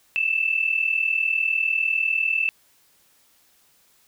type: tone pair together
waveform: sine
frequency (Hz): 2627 / 2667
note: E7 / E7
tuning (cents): -7 / +20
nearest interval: unison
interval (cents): 27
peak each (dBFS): -22 / -23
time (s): 0.16-2.49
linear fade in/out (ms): 0
effects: white hiss -60 dBFS RMS until 4.07 s